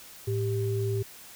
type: tone pair together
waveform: sine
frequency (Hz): 109.7 / 393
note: A2 / G4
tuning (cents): -5 / +4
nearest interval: octave + minor seventh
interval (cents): 2209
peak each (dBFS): -27 / -30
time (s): 0.27-1.03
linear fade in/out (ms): 10
effects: white hiss -48 dBFS RMS until 1.35 s